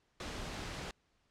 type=noise; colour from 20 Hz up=pink; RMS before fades=-42 dBFS; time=0.2-0.91 s; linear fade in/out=2 ms; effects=pink hiss -75 dBFS RMS until 1.3 s + low-pass 6000 Hz 12 dB/octave